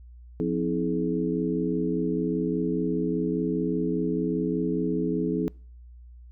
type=tone cluster; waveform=sine; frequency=174.6 / 258.1 / 323.1 / 424.1 Hz; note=F3 / C4 / E4 / G#4; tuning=0 / -23 / -35 / +36 cents; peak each=-29 dBFS; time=0.4-5.48 s; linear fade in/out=0 ms; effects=noise-tail reverb RT60 0.5 s tail -26 dB re dry + added 60 Hz sine -44 dBFS peak until 6.31 s